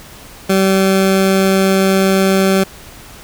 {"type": "tone", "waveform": "20% pulse", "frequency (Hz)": 192.1, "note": "G3", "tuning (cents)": -35, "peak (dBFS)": -5, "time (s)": [0.49, 2.64], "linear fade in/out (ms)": 10, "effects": ["pink hiss -37 dBFS RMS until 3.23 s"]}